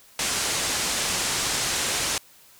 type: low-pass noise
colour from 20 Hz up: white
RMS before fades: -26 dBFS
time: 0.19-2.18 s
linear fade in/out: 2 ms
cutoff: 8900 Hz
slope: 24 dB/octave
effects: white hiss -53 dBFS RMS until 2.59 s